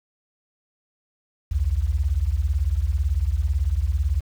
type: beating tone pair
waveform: sine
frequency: 61.4 / 79.4 Hz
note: B1 / D#2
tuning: -9 / +36 cents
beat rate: 18 Hz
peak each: -22 / -22 dBFS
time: 1.51-4.21 s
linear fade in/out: 10 ms
effects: 8-bit